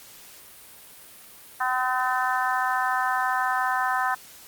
harmonic tone, 254.7 Hz, C4, 46 cents flat, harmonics 3 / 4 / 5 / 6 / 7, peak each -27 / -27 / -29 / -29 / -31 dBFS, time 1.6-4.15 s, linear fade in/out 10 ms, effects white hiss -47 dBFS RMS until 4.47 s + Opus 48 kbps

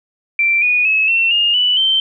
sine tone with pitch steps, 2350 / 2463 / 2581 / 2704 / 2834 / 2969 / 3112 Hz, D7 / D#7 / E7 / E7 / F7 / F#7 / G7, +1 / -18 / -37 / +43 / +25 / +5 / -13 cents, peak -11 dBFS, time 0.39-2 s, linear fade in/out 2 ms, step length 230 ms, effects none

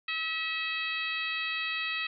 harmonic tone, 645 Hz, E5, 38 cents flat, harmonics 2 / 3 / 4 / 5 / 6 / 7, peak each -40 / -36 / -33 / -40 / -39 / -46 dBFS, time 0.08-2.07 s, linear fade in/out 5 ms, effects none

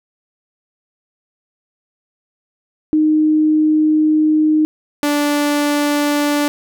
sine / sawtooth tone pair in turn, 308.6 / 291.9 Hz, D#4 / D4, -14 / -10 cents, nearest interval minor second, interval 96 cents, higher first, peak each -10 dBFS, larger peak neither, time 2.93-4.65 / 5.03-6.48 s, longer first, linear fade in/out 0 ms, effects none

